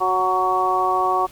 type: harmonic tone with a mistuned harmonic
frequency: 185 Hz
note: F#3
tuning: in tune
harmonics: 2 / 3 / 4 / 5 / 6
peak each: -25 / -31 / -21 / -26 / -20 dBFS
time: 0-1.27 s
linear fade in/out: 20 ms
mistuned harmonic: 6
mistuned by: +18 cents
effects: pink hiss -46 dBFS RMS until 1.31 s